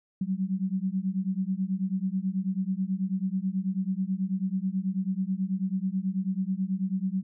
sine beating tone pair, 185 / 194.2 Hz, F#3 / G3, 0 / -16 cents, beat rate 9.2 Hz, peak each -29 dBFS, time 0.21-7.23 s, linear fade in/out 5 ms, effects none

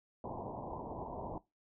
white low-pass noise, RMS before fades -43 dBFS, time 0.24-1.38 s, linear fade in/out 2 ms, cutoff 1000 Hz, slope 96 dB/octave, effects noise-tail reverb RT60 0.2 s tail -19 dB re dry

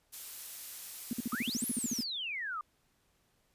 blue noise, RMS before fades -43 dBFS, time 0.12-2.04 s, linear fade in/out 20 ms
sine tone bursts, 237.7 Hz, A#3, 34 cents sharp, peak -30 dBFS, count 13, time 1.11-2.007 s, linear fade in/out 2 ms, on 21 ms, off 52 ms
sine exponential two-way sweep, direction up then down, 1174.7 to 11610 to 1174.7 Hz, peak -35 dBFS, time 1.32-2.61 s, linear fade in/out 2 ms, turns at 1.67 s
effects pink hiss -73 dBFS RMS until 3.54 s + resampled to 32000 Hz

